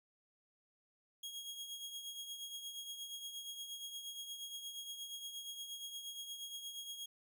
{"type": "tone with tremolo", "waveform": "sawtooth", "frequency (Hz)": 3285, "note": "G#7", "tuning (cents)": -20, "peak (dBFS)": -39, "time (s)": [1.23, 7.06], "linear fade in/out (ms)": 5, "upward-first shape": "triangle", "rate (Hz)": 8.5, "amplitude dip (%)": 60, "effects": []}